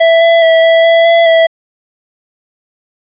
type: tone with pitch steps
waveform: square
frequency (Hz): 661 / 668 / 654 / 659 / 665 / 672 / 657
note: E5 / E5 / E5 / E5 / E5 / E5 / E5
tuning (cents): +5 / +23 / -14 / -1 / +15 / +33 / -6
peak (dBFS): -5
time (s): 0-1.47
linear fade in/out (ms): 10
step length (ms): 210
effects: resampled to 8000 Hz + 7-bit